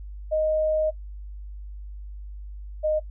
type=tone pair in turn; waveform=sine; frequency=622.3 / 616.6 Hz; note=D#5 / D#5; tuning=0 / -16 cents; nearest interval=unison; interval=16 cents; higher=first; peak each=-20 dBFS; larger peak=neither; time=0.31-0.91 / 2.83-3 s; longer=first; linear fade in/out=20 ms; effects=noise-tail reverb RT60 0.1 s tail -19 dB re dry + added 50 Hz sine -35 dBFS peak until 3.1 s